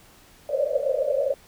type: band-pass noise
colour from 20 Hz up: pink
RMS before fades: -24 dBFS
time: 0.49-1.34 s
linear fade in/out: 2 ms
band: 510 to 600 Hz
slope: 96 dB/octave
effects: pink hiss -53 dBFS RMS until 1.47 s